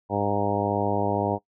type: harmonic tone with a mistuned harmonic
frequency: 101.7 Hz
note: G#2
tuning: 36 cents flat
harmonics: 1 / 2 / 3 / 4 / 5 / 6 / 7 / 8 / 9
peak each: -31 / -31 / -31 / -31 / -31 / -31 / -31 / -31 / -31 dBFS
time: 0.09-1.39 s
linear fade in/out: 50 ms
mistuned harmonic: 9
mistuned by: +34 cents
effects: noise-tail reverb RT60 0.1 s tail -20 dB re dry